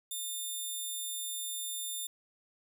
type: tone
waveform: 5% pulse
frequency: 3600 Hz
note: A7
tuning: 39 cents sharp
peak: -28 dBFS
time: 0.11-2.07 s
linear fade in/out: 5 ms
effects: none